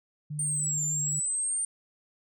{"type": "tone with pitch glide", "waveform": "sine", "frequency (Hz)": [150, 146.66], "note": ["D3", "D3"], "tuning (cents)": [37, -2], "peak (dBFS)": -32, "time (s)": [0.3, 1.2], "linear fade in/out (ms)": 10, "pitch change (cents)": -39, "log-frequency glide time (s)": [0.94, 1.07]}
{"type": "linear two-way sweep", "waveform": "sine", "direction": "down then up", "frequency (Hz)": [8900, 7150, 8900], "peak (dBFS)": -26, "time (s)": [0.39, 1.65], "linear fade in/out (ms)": 2, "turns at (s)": 0.84}
{"effects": ["tanh soft clip ceiling -21 dBFS"]}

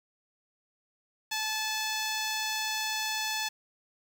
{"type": "tone with notch filter", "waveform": "5% pulse", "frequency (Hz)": 868, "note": "A5", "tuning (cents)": -24, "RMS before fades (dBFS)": -32, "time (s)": [1.31, 3.49], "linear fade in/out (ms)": 10, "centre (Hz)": 10000, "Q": 0.82, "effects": ["9-bit"]}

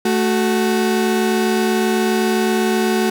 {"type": "tone pair together", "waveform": "35% pulse", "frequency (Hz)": [220, 372.2], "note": ["A3", "F#4"], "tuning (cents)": [0, 10], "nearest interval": "major sixth", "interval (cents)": 910, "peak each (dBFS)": -16, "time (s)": [0.05, 3.1], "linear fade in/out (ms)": 5, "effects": []}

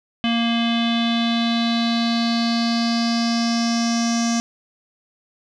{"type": "tone with low-pass filter sweep", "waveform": "square", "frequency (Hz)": 232.6, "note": "A#3", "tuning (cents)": -4, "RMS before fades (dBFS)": -20, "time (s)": [0.24, 4.4], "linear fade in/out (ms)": 0, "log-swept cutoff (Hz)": [3100, 6100], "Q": 5.7, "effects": []}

